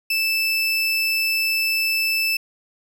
30% pulse tone, 2637 Hz, E7, in tune, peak -16 dBFS, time 0.1-2.37 s, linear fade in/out 5 ms, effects none

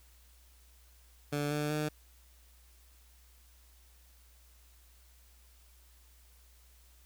15% pulse tone with pitch steps, 145.9 / 148.71 / 151.57 Hz, D3 / D3 / D#3, -11 / +22 / -45 cents, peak -25 dBFS, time 1.32-1.89 s, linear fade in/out 10 ms, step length 190 ms, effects added 60 Hz sine -59 dBFS peak until 7.05 s + white hiss -65 dBFS RMS until 7.05 s

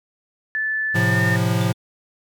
sine tone with pitch glide, 1747 to 1812.8 Hz, A6 to A#6, -13 to -49 cents, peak -20 dBFS, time 0.55-1.36 s, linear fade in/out 0 ms, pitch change +64 cents, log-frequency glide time 0.92-1.22 s
square chord, F major, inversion first, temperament equal, 110 / 130.81 / 174.61 Hz, A2 / C3 / F3, 0 / 0 / 0 cents, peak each -21 / -25 / -23 dBFS, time 0.94-1.73 s, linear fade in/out 20 ms
triangle tone with exponential decay, 3520 Hz, A7, in tune, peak -29 dBFS, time 1.61-1.74 s, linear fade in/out 2 ms, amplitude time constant 28 ms
effects none

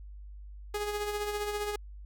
sawtooth tone with tremolo, 415.3 Hz, G#4, in tune, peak -26 dBFS, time 0.74-1.76 s, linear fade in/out 5 ms, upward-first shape sine, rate 15 Hz, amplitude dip 45%, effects added 50 Hz sine -43 dBFS peak until 2.05 s

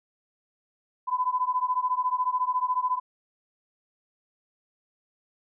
sine beating tone pair, 1000 / 1014 Hz, B5 / B5, +21 / +45 cents, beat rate 14 Hz, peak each -26 / -27 dBFS, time 1.07-3 s, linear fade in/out 20 ms, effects none

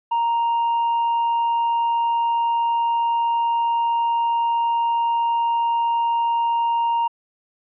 triangle tone with tanh clipping, 932.3 Hz, A#5, in tune, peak -18 dBFS, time 0.11-7.08 s, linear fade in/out 10 ms, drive 7 dB, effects resampled to 8000 Hz

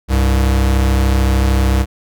square tone pair together, 65.59 / 99.1 Hz, C2 / G2, +5 / +19 cents, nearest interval perfect fifth, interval 714 cents, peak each -12 / -20 dBFS, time 0.08-1.86 s, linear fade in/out 50 ms, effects none

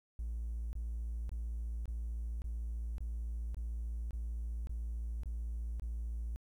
triangle tone bursts, 57.2 Hz, A#1, 32 cents flat, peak -33 dBFS, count 11, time 0.19-6.36 s, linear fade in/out 0 ms, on 540 ms, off 23 ms, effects tanh soft clip ceiling -32 dBFS + 12-bit

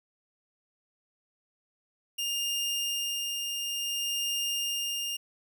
sawtooth tone with tremolo, 2815 Hz, F7, 13 cents sharp, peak -25 dBFS, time 2.18-5.17 s, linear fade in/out 10 ms, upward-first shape sine, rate 0.57 Hz, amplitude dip 30%, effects none

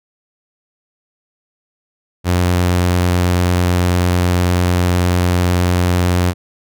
sawtooth tone, 89.1 Hz, F2, 35 cents sharp, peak -8 dBFS, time 2.24-6.34 s, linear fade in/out 50 ms, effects none

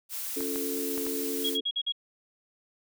blue noise, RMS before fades -35 dBFS, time 0.09-1.58 s, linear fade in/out 50 ms
sine chord, Db augmented, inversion none, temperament equal, 277.2 / 349.2 / 440 Hz, Db4 / F4 / A4, 0 / 0 / 0 cents, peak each -34 / -39 / -34 dBFS, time 0.36-1.61 s, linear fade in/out 10 ms
clicks, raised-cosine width 0.5 ms, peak -24 dBFS, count 4, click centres 0.407 / 0.559 / 0.978 / 1.066 s
sine tone bursts, 3304 Hz, G#7, 10 cents flat, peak -26 dBFS, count 5, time 1.44-1.923 s, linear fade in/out 10 ms, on 59 ms, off 47 ms
effects none

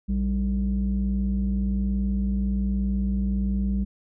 sine tone pair together, 58.27 / 196 Hz, A#1 / G3, 0 / 0 cents, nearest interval octave + major sixth, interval 2100 cents, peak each -23 dBFS, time 0.08-3.85 s, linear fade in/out 20 ms, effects tanh soft clip ceiling -17 dBFS

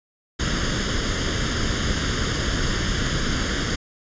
pink noise with comb filter, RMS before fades -23 dBFS, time 0.39-3.76 s, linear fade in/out 10 ms, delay 0.6 ms, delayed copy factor +0.7, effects resampled to 16000 Hz

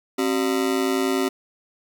40% pulse ring-modulated tone, 324 Hz, E4, 30 cents flat, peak -16 dBFS, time 0.18-1.29 s, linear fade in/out 10 ms, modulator 55.3 Hz, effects 9-bit

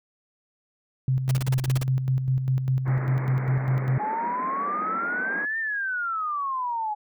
sine tone with tremolo, 130.81 Hz, C3, in tune, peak -19 dBFS, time 1.08-3.98 s, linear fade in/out 2 ms, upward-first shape square, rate 5 Hz, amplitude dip 50%
pink noise bursts, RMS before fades -32 dBFS, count 10, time 1.29-1.833 s, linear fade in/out 2 ms, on 21 ms, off 37 ms
pink band-pass noise, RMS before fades -36 dBFS, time 2.85-5.46 s, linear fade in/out 20 ms, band 180 to 2200 Hz, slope 96 dB/octave
sine exponential two-way sweep, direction up then down, 830.6 to 1818 to 830.6 Hz, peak -25 dBFS, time 3.99-6.95 s, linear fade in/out 20 ms, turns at 5.59 s
effects none

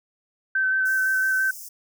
sine tone with vibrato, 1538 Hz, G6, 33 cents flat, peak -19 dBFS, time 0.55-1.51 s, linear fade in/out 5 ms, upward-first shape square, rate 5.9 Hz, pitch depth 12 cents each way
white high-pass noise, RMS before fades -39 dBFS, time 0.85-1.69 s, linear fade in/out 10 ms, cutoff 5100 Hz, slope 96 dB/octave
effects none

